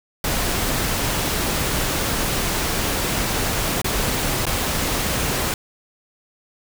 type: noise with dropouts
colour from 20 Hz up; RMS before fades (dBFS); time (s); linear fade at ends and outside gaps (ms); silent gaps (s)
pink; -22; 0.24-5.54; 2; 3.817-3.844 / 4.455-4.466
effects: none